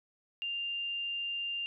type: tone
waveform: sine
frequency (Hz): 2794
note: F7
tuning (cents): 0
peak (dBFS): -33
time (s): 0.42-1.66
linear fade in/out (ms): 0
effects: none